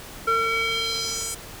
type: tone with band-pass filter sweep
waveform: square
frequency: 453.7 Hz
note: A#4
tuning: 47 cents flat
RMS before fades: -25 dBFS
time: 0.27-1.35 s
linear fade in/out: 10 ms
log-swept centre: 1300 to 8800 Hz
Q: 2.6
effects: pink hiss -40 dBFS RMS until 1.6 s